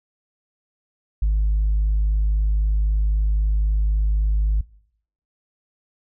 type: tone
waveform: sine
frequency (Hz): 51.91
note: G#1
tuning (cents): 0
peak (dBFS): -14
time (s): 1.22-4.61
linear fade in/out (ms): 5
effects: noise-tail reverb RT60 0.7 s tail -24 dB re dry + tanh soft clip ceiling -14 dBFS